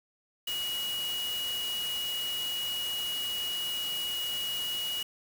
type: tone in noise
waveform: sine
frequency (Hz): 2904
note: F#7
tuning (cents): -33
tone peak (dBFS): -31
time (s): 0.47-5.03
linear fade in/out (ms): 5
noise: white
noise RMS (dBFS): -40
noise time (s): 0.47-5.03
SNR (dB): +6
effects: none